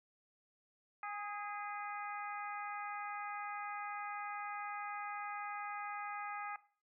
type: harmonic tone with a mistuned harmonic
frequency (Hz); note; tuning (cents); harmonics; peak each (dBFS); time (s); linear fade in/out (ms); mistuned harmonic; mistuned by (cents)
410.4; G#4; -21; 2 / 3 / 4 / 5 / 6; -44 / -44 / -51 / -49 / -52; 1.03-6.56; 2; 3; +29
effects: noise-tail reverb RT60 0.4 s tail -17 dB re dry